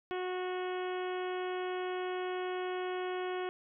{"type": "harmonic tone", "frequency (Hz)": 366.1, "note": "F#4", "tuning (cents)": -18, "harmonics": [1, 2, 3, 4, 5, 6, 7, 8, 9], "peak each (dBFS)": [-35, -41, -45, -47, -49, -51, -52, -53, -54], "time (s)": [0.11, 3.49], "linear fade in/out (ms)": 0, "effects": []}